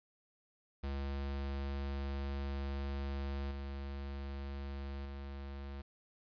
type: tone with level steps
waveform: square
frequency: 69.3 Hz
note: C#2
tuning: in tune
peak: -37 / -41 / -43 dBFS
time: 0.83-5.82 s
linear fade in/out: 10 ms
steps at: 3.51 / 5.05 s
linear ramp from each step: 5 ms
effects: resampled to 11025 Hz + 11-bit